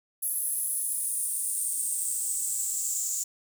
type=noise with high-pass filter sweep; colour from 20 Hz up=white; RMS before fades=-30 dBFS; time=0.22-3.24 s; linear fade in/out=10 ms; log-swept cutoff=11000 to 7100 Hz; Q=8.1; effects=none